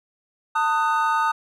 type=chord; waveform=triangle; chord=D# diminished; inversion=second; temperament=just; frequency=896 / 1244.5 / 1493.4 Hz; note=A5 / D#6 / F#6; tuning=+31 / 0 / +16 cents; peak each=-20 / -20 / -25 dBFS; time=0.55-1.32 s; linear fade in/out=10 ms; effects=none